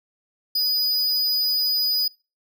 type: tone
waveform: square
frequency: 4953 Hz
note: D#8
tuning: 9 cents flat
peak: -20 dBFS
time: 0.55-2.08 s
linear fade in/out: 5 ms
effects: noise-tail reverb RT60 0.3 s tail -23 dB re dry